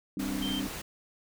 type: chord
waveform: sine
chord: G suspended fourth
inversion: none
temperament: equal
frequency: 196 / 261.6 / 293.7 Hz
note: G3 / C4 / D4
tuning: 0 / 0 / 0 cents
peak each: -35 dBFS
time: 0.17-0.67 s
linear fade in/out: 2 ms
type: noise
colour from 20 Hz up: pink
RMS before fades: -39 dBFS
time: 0.19-0.82 s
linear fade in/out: 10 ms
type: tone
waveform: sine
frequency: 3136 Hz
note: G7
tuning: in tune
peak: -34 dBFS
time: 0.42-0.6 s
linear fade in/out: 5 ms
effects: none